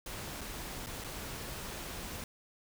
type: noise with dropouts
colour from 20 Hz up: pink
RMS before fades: -42 dBFS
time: 0.06-2.24 s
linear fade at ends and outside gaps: 2 ms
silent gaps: 0.41-0.413 / 0.862-0.868 / 1.04-1.044 s
effects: none